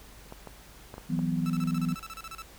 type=clicks; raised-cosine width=1 ms; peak=-27 dBFS; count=5; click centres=0.324 / 0.473 / 0.941 / 0.981 / 1.191 s
type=chord; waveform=sine; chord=E suspended second; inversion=none; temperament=equal with one note detuned; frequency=164.81 / 185 / 248.4 Hz; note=E3 / F#3 / B3; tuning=0 / 0 / +10 cents; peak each=-29 / -31 / -31 dBFS; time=1.09-1.95 s; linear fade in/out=20 ms
type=tone bursts; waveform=sawtooth; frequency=1319 Hz; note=E6; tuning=1 cent sharp; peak=-35 dBFS; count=14; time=1.46-2.42 s; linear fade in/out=0 ms; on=37 ms; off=34 ms
effects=added 50 Hz sine -53 dBFS peak until 2.58 s + pink hiss -52 dBFS RMS until 2.58 s